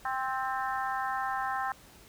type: harmonic tone with a mistuned harmonic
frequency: 262.6 Hz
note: C4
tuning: 6 cents sharp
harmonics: 3 / 4 / 5 / 6 / 7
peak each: -33 / -35 / -37 / -39 / -40 dBFS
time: 0.05-1.72 s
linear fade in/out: 2 ms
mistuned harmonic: 7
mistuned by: -26 cents
effects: pink hiss -55 dBFS RMS until 2.08 s